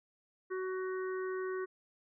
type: harmonic tone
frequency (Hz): 373.9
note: F#4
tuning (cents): +18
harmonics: 1 / 3 / 4 / 5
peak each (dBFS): -35 / -45 / -47 / -49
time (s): 0.5-1.66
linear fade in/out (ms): 20
effects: none